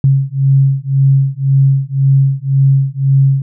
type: beating tone pair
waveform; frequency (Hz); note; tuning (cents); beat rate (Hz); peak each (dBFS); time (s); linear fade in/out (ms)
sine; 135.3 / 137.2; C#3 / C#3; -42 / -17; 1.9; -11; 0.04-3.42; 2
effects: none